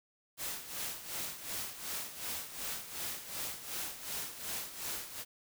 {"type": "noise with tremolo", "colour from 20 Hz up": "white", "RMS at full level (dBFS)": -38, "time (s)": [0.37, 5.25], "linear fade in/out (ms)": 50, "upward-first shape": "sine", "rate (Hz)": 2.7, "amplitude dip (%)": 70, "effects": []}